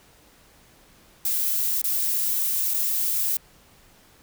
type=noise with dropouts; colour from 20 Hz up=violet; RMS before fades=-24 dBFS; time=1.25-3.37 s; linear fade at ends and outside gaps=2 ms; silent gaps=1.817-1.841 / 2.738-2.742 s; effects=pink hiss -55 dBFS RMS until 4.22 s